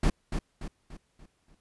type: noise with echo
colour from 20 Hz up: brown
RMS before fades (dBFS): -22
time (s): 0.03-0.1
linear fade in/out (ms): 5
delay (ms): 290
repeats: 5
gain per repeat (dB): -7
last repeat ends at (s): 1.55
effects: pink hiss -72 dBFS RMS until 1.6 s + resampled to 24000 Hz